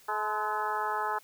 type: harmonic tone with a mistuned harmonic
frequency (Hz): 213.4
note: G#3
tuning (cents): +47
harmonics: 2 / 3 / 4 / 5 / 6 / 7 / 8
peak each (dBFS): -39 / -43 / -32 / -35 / -35 / -39 / -41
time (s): 0.08-1.19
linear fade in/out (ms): 10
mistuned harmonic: 5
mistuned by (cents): -52
effects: white hiss -58 dBFS RMS until 1.23 s